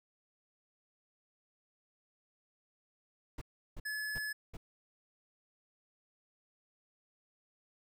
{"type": "noise bursts", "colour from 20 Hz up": "brown", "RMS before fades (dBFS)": -42, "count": 4, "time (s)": [3.38, 4.57], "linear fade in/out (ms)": 5, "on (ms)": 35, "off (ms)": 350}
{"type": "tone", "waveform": "square", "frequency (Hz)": 1712, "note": "A6", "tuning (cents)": -48, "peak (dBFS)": -37, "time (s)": [3.85, 4.33], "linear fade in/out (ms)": 10}
{"effects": []}